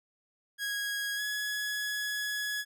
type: tone with pitch glide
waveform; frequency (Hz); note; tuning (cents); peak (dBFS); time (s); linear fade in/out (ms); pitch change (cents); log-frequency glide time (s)
sawtooth; 1651 to 1685.7; G#6 to G#6; -11 to +25; -28; 0.58-2.65; 50; +36; 1.16-1.21
effects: none

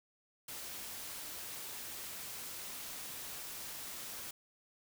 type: noise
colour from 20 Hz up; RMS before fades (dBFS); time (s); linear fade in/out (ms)
white; -45; 0.48-4.31; 5
effects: none

